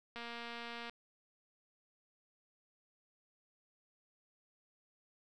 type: click train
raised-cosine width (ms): 0.3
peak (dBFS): -30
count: 174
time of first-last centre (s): 0.16-0.896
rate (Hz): 235
effects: none